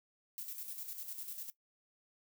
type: noise with tremolo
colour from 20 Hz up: violet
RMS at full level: -43 dBFS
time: 0.38-1.5 s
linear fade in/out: 0 ms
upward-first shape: square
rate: 10 Hz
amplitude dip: 50%
effects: noise-tail reverb RT60 0.1 s tail -17 dB re dry